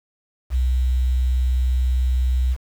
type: tone with quantisation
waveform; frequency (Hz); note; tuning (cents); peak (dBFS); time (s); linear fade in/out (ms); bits
sine; 63.2; B1; +41; -16; 0.5-2.57; 50; 7
effects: none